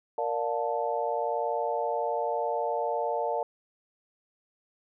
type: chord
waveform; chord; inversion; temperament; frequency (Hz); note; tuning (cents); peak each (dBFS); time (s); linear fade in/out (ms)
sine; Bb major seventh; none; equal with one note detuned; 466.2 / 587.3 / 708.2 / 880; Bb4 / D5 / F5 / A5; 0 / 0 / +24 / 0; -32; 0.18-3.43; 2
effects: none